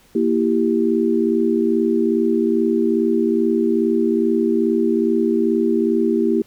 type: chord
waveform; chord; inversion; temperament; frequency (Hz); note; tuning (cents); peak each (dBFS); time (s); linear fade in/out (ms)
sine; E diminished; second; equal; 233.1 / 329.6 / 392; Bb3 / E4 / G4; 0 / 0 / 0; -19; 0.15-6.42; 5
effects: pink hiss -53 dBFS RMS until 6.46 s